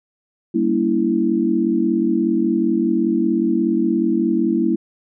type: chord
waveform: sine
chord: G diminished seventh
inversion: none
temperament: equal with one note detuned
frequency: 196 / 233.1 / 284.5 / 329.6 Hz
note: G3 / Bb3 / Db4 / Fb4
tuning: 0 / 0 / +45 / 0 cents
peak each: -23 / -20 / -24 / -18 dBFS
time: 0.54-4.76 s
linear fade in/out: 10 ms
effects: none